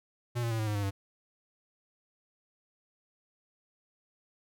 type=tone with pitch steps; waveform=square; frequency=120.5 / 116.46 / 112.56 / 108.79 / 105.14 / 101.62 / 98.22 Hz; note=B2 / A#2 / A2 / A2 / G#2 / G#2 / G2; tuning=-42 / -1 / +40 / -19 / +22 / -37 / +4 cents; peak=-30 dBFS; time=0.35-0.91 s; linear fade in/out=20 ms; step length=80 ms; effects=none